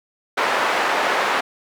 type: band-pass noise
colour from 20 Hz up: white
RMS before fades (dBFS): -20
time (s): 0.37-1.41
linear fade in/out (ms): 10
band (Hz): 490 to 1500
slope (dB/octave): 12
effects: none